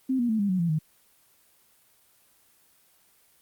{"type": "tone with pitch steps", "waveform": "sine", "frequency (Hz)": [261.6, 239.9, 220, 201.7, 184.98, 169.63, 155.55], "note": ["C4", "A#3", "A3", "G3", "F#3", "E3", "D#3"], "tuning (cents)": [0, 50, 0, 50, 0, 50, 0], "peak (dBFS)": -22, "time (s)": [0.09, 0.79], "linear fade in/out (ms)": 10, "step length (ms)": 100, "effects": ["white hiss -62 dBFS RMS until 3.41 s", "Opus 24 kbps"]}